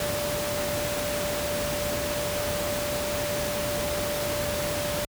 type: tone in noise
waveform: sine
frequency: 587.3 Hz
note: D5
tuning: in tune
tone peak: -29 dBFS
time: 0-5.05 s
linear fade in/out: 2 ms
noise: pink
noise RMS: -30 dBFS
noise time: 0-5.05 s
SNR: -2 dB
effects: high-pass 60 Hz 12 dB/octave